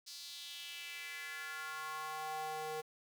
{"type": "tone with high-pass filter sweep", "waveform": "square", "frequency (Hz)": 155.56, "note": "D#3", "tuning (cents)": 0, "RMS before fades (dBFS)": -44, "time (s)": [0.06, 2.82], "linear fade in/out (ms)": 20, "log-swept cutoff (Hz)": [4800, 540], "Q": 3.2, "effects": ["10-bit"]}